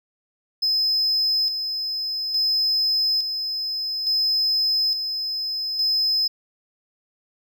triangle tone with tremolo, 5100 Hz, D#8, 42 cents sharp, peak -17 dBFS, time 0.62-6.28 s, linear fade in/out 10 ms, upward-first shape square, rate 0.58 Hz, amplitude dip 50%, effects none

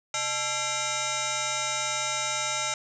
sine tone with frequency modulation, 2349 Hz, D7, in tune, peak -26 dBFS, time 0.14-2.74 s, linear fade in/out 2 ms, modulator 740 Hz, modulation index 6.6, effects none

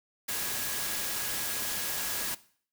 sine tone in noise, 1661.2 Hz, G#6, in tune, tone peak -44 dBFS, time 0.28-2.35 s, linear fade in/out 10 ms, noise white, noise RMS -33 dBFS, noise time 0.28-2.35 s, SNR -14 dB, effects noise-tail reverb RT60 0.5 s tail -18 dB re dry

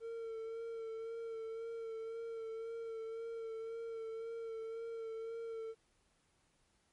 triangle tone with vibrato, 453.2 Hz, A#4, 49 cents flat, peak -39 dBFS, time 0-5.75 s, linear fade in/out 50 ms, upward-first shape sine, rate 1.9 Hz, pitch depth 24 cents each way, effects pink hiss -75 dBFS RMS until 6.92 s + MP3 48 kbps

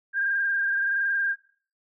sine tone with frequency modulation, 1600 Hz, G6, 35 cents sharp, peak -22 dBFS, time 0.13-1.36 s, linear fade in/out 50 ms, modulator 21.4 Hz, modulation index 1.5, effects noise-tail reverb RT60 0.5 s tail -24 dB re dry

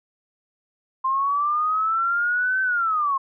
sine linear two-way sweep, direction up then down, 1046.5 to 1543 to 1061 Hz, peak -19 dBFS, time 1.04-3.18 s, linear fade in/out 10 ms, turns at 2.62 s, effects none

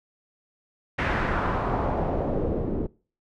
pink noise with low-pass filter sweep, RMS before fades -26 dBFS, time 0.98-2.87 s, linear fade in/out 10 ms, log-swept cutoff 2000 to 340 Hz, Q 1.7, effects noise-tail reverb RT60 0.4 s tail -24 dB re dry

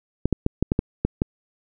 clicks, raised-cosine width 3 ms, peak -6 dBFS, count 8, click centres 0.256 / 0.327 / 0.464 / 0.626 / 0.719 / 0.791 / 1.05 / 1.219 s, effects none

